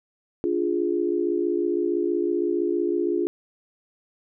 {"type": "chord", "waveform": "sine", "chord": "D diminished", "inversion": "none", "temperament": "equal", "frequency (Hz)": [293.7, 349.2, 415.3], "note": ["D4", "F4", "Ab4"], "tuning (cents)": [0, 0, 0], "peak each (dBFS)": [-28, -23, -27], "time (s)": [0.44, 3.27], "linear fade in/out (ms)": 0, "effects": []}